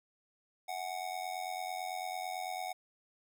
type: tone with amplitude modulation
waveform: square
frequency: 740 Hz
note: F#5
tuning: in tune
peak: -34 dBFS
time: 0.68-2.73 s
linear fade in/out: 10 ms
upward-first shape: sine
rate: 89 Hz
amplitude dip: 80%
effects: none